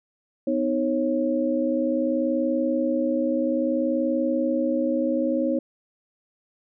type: tone cluster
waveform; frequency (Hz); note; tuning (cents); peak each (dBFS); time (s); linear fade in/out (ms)
sine; 251.8 / 312.4 / 546; B3 / D#4 / C#5; +34 / +7 / -26; -25; 0.47-5.59; 5
effects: none